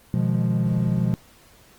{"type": "chord", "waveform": "triangle", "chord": "F half-diminished seventh", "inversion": "second", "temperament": "equal", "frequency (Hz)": [123.47, 155.56, 174.61, 207.7], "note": ["Cb3", "Eb3", "F3", "Ab3"], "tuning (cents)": [0, 0, 0, 0], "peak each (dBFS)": [-21, -27, -21, -25], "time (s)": [0.14, 1.14], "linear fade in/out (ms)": 0, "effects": ["pink hiss -53 dBFS RMS until 1.78 s", "Opus 24 kbps"]}